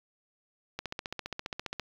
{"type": "click train", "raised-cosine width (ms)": 0.2, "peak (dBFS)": -17, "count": 16, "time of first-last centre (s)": [0.79, 1.797], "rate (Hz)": 14.9, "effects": ["low-pass 5000 Hz 12 dB/octave", "8-bit"]}